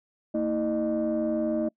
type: tone cluster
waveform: sine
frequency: 228.9 / 321.1 / 610 Hz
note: A#3 / E4 / D#5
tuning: -31 / -45 / -34 cents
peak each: -27 dBFS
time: 0.34-1.69 s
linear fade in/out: 10 ms
effects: noise-tail reverb RT60 0.1 s tail -25 dB re dry + tanh soft clip ceiling -19 dBFS